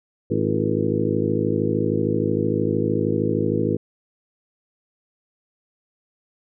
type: harmonic tone with a mistuned harmonic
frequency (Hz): 53.1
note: G#1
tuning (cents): +39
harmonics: 2 / 3 / 4 / 5 / 6 / 7 / 8 / 9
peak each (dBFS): -27 / -27 / -27 / -27 / -27 / -27 / -27 / -27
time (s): 0.3-3.77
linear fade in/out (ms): 10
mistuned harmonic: 7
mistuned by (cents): -83
effects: none